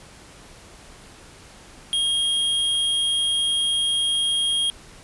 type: tone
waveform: square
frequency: 3250 Hz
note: G#7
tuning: 38 cents flat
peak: -20 dBFS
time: 1.93-4.7 s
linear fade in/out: 0 ms
effects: pink hiss -46 dBFS RMS until 5.03 s + resampled to 24000 Hz